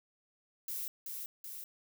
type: noise with echo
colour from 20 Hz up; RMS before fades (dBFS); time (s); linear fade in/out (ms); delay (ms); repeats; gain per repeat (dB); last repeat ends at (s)
violet; -39; 0.68-0.88; 2; 380; 2; -3; 1.64
effects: none